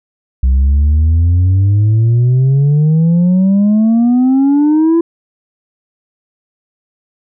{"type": "exponential sweep", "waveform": "sine", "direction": "up", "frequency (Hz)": [63, 338.6], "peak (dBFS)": -4, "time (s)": [0.43, 5.01], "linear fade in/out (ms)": 5, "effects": ["tanh soft clip ceiling -6 dBFS"]}